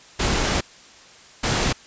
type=noise bursts at uneven times; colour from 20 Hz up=pink; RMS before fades=-21 dBFS; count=2; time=0.19-0.61 / 1.43-1.73 s; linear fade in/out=10 ms; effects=white hiss -47 dBFS RMS until 1.86 s + resampled to 16000 Hz